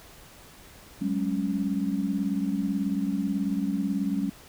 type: chord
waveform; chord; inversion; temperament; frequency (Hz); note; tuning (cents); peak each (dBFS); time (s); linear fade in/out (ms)
sine; F# suspended second; none; equal with one note detuned; 189.43 / 207.7 / 277.2; F#3 / G#3 / C#4; +41 / 0 / 0; -29; 1.01-4.3; 10
effects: pink hiss -50 dBFS RMS until 4.48 s